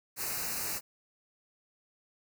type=band-stop noise; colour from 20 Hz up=white; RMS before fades=-35 dBFS; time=0.16-0.81 s; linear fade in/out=50 ms; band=2800 to 4000 Hz; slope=96 dB/octave; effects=none